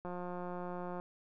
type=click train; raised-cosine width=1 ms; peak=-29 dBFS; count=170; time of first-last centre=0.05-0.999 s; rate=178 Hz; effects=none